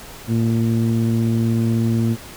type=tone with low-pass filter; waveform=sawtooth; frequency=114.5 Hz; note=A#2; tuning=31 cents flat; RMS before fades=-18 dBFS; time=0.27-2.17 s; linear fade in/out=50 ms; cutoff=270 Hz; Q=2.4; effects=pink hiss -38 dBFS RMS until 2.36 s